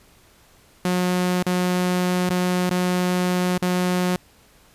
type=tone with dropouts; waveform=sawtooth; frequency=180.6 Hz; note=F#3; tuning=42 cents flat; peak=-15 dBFS; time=0.85-4.16 s; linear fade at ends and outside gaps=2 ms; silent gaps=1.427-1.465 / 2.293-2.303 / 2.695-2.709 / 3.578-3.622 s; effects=pink hiss -54 dBFS RMS until 4.74 s + resampled to 32000 Hz